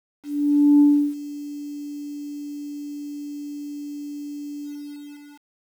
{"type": "tone with ADSR envelope", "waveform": "sine", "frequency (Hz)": 290.7, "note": "D4", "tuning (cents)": -18, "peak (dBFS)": -9, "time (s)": [0.23, 5.48], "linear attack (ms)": 570, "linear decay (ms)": 340, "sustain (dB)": -21, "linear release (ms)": 840, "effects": ["tanh soft clip ceiling -7 dBFS", "8-bit"]}